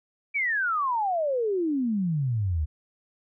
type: exponential sweep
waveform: sine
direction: down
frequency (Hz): 2349 to 72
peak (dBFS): -23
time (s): 0.34-2.66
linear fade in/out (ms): 20
effects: none